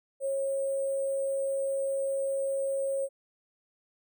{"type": "tone with sample-and-hold", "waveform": "sine", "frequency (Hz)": 545, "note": "C#5", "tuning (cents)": -29, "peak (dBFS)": -27, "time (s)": [0.2, 3.09], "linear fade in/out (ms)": 50, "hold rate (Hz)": 8820, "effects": []}